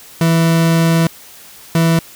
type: tone pair in turn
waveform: 40% pulse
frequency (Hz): 164.9 / 164.9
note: E3 / E3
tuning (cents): +1 / +1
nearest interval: unison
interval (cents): 0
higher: neither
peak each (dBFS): -9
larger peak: neither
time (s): 0.21-1.07 / 1.75-1.99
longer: first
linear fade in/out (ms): 2
effects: white hiss -39 dBFS RMS until 2.15 s